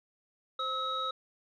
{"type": "tone cluster", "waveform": "sine", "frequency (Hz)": [523, 1292, 3811], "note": ["C5", "E6", "A#7"], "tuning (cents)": [-1, -35, 38], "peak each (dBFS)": [-40, -32, -36], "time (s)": [0.59, 1.11], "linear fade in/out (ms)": 5, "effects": ["tanh soft clip ceiling -22 dBFS"]}